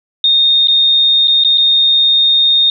sine tone with dropouts, 3681 Hz, A#7, 23 cents flat, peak -7 dBFS, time 0.24-2.7 s, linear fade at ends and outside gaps 2 ms, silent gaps 0.673-0.682 / 1.274-1.28 / 1.438-1.447 / 1.575-1.58 s, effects none

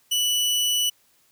sawtooth tone, 2960 Hz, F#7, in tune, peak -17 dBFS, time 0.11-0.9 s, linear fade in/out 10 ms, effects white hiss -62 dBFS RMS until 1.31 s

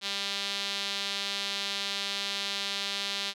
sawtooth tone with band-pass filter, 198.8 Hz, G3, 25 cents sharp, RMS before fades -33 dBFS, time 0.01-3.34 s, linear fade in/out 50 ms, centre 3800 Hz, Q 2.5, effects none

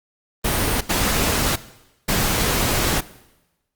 pink noise bursts at uneven times, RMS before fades -20 dBFS, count 3, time 0.44-0.81 / 0.89-1.56 / 2.08-3.01 s, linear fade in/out 10 ms, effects noise-tail reverb RT60 1.0 s tail -17 dB re dry + Opus 32 kbps

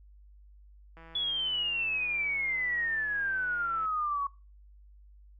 click train, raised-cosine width 0.5 ms, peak -37 dBFS, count 474, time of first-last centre 0.97-3.854 s, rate 164 Hz
sine exponential sweep, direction down, 3424 to 1108.7 Hz, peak -28 dBFS, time 1.15-4.27 s, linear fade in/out 5 ms
effects noise-tail reverb RT60 0.3 s tail -20 dB re dry + added 50 Hz sine -52 dBFS peak until 5.39 s

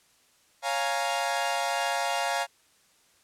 sawtooth chord, Bb minor seventh, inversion first, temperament equal, 554.4 / 698.5 / 830.6 / 932.3 Hz, Db5 / F5 / Ab5 / Bb5, 0 / 0 / 0 / 0 cents, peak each -30 / -26 / -28 / -29 dBFS, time 0.62-2.47 s, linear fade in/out 50 ms, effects white hiss -63 dBFS RMS until 3.23 s + low-pass 10000 Hz 12 dB/octave

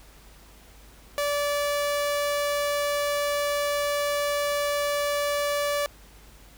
sawtooth tone, 579 Hz, D5, 25 cents flat, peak -20 dBFS, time 1.18-5.86 s, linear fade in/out 0 ms, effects added 50 Hz sine -51 dBFS peak until 6.57 s + pink hiss -53 dBFS RMS until 6.57 s

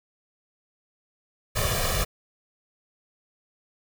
pink noise with comb filter, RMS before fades -25 dBFS, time 1.55-2.05 s, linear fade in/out 20 ms, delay 1.7 ms, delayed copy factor +1, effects none

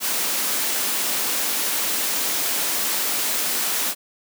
white high-pass noise, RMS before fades -23 dBFS, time 0-3.95 s, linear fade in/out 50 ms, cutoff 190 Hz, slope 24 dB/octave, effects none

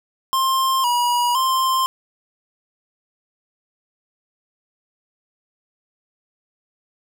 square tone with pitch steps, 1057 / 966 / 1049 Hz, C6 / B5 / C6, +17 / -39 / +4 cents, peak -17 dBFS, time 0.33-1.86 s, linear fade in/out 0 ms, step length 510 ms, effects none

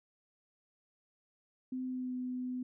sine tone with pitch glide, 256.5 to 251.9 Hz, C4 to B3, -34 to +34 cents, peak -35 dBFS, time 1.72-2.63 s, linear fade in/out 5 ms, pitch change -32 cents, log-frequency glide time 1.84-2.15 s, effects none

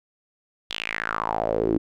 sawtooth tone with band-pass filter sweep, 55 Hz, A1, in tune, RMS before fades -26 dBFS, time 0.7-1.78 s, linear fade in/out 5 ms, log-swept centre 3500 to 300 Hz, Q 5.2, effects none

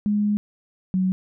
sine tone pair in turn, 207.7 / 186.5 Hz, G#3 / F#3, 0 / +14 cents, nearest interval major second, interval 186 cents, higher first, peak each -18 dBFS, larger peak neither, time 0.06-0.37 / 0.94-1.12 s, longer first, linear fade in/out 0 ms, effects none

